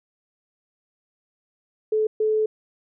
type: tone bursts at uneven times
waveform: sine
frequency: 432.7 Hz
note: A4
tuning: 29 cents flat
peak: -18 dBFS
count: 2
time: 1.92-2.07 / 2.2-2.46 s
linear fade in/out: 5 ms
effects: none